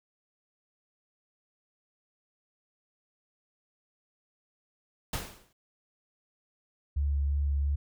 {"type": "noise with exponential decay", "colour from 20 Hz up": "pink", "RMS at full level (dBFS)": -31, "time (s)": [5.13, 5.53], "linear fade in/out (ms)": 5, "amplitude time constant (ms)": 85}
{"type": "tone with vibrato", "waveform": "sine", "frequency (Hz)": 71, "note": "C#2", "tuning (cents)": 42, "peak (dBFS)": -25, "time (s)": [6.96, 7.76], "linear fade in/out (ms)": 10, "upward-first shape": "sine", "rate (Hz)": 2.9, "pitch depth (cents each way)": 15}
{"effects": []}